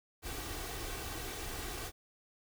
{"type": "noise with comb filter", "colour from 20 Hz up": "pink", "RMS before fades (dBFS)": -41, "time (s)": [0.22, 1.92], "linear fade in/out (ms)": 50, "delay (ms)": 2.6, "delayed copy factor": 0.55, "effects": []}